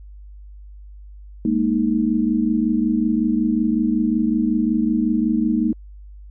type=chord; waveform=sine; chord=Ab suspended second; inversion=none; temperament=equal; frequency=207.7 / 233.1 / 311.1 Hz; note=Ab3 / Bb3 / Eb4; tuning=0 / 0 / 0 cents; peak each=-22 / -19 / -21 dBFS; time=1.45-5.73 s; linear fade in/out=2 ms; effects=added 50 Hz sine -37 dBFS peak until 6.3 s